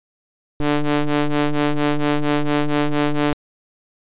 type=ring-modulated tone; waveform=sawtooth; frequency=146.83 Hz; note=D3; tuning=in tune; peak=-9 dBFS; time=0.6-3.33 s; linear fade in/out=2 ms; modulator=149 Hz; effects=resampled to 8000 Hz